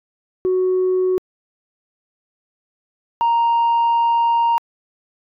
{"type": "tone pair in turn", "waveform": "sine", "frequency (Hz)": [370, 932.3], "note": ["F#4", "A#5"], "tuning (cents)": [0, 0], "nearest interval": "octave + major third", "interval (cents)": 1600, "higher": "second", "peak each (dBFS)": [-13, -11], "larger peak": "second", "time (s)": [[0.45, 1.18], [3.21, 4.58]], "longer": "second", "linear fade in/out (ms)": 0, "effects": ["tanh soft clip ceiling -12 dBFS"]}